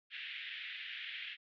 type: band-pass noise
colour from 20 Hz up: white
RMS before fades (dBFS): -45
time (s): 0.1-1.37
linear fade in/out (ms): 50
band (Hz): 1700 to 3400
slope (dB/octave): 48
effects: none